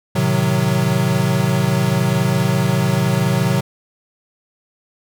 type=chord; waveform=square; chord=A diminished seventh; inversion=none; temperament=equal; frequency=110 / 130.81 / 155.56 / 185 Hz; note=A2 / C3 / Eb3 / Gb3; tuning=0 / 0 / 0 / 0 cents; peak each=-24 / -19 / -22 / -20 dBFS; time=0.15-3.61 s; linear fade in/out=10 ms; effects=none